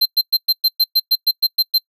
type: tone bursts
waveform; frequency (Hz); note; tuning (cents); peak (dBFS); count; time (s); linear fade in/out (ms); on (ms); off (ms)
square; 4133; C8; -22; -11; 12; 0.01-1.784; 10; 47; 110
effects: noise-tail reverb RT60 0.1 s tail -25 dB re dry